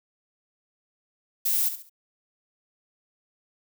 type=noise with echo; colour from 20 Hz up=violet; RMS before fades=-24 dBFS; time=1.45-1.69 s; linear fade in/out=10 ms; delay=69 ms; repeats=3; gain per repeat=-10 dB; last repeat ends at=1.897 s; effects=none